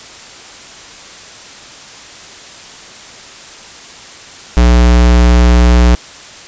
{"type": "tone", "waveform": "square", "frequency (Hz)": 60.1, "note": "B1", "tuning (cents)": -46, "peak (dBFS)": -5, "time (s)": [4.57, 5.95], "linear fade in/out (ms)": 0, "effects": ["white hiss -33 dBFS RMS until 6.47 s", "resampled to 16000 Hz"]}